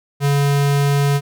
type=tone; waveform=square; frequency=141.8 Hz; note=C#3; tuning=40 cents sharp; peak=-14 dBFS; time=0.2-1.21 s; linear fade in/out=50 ms; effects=none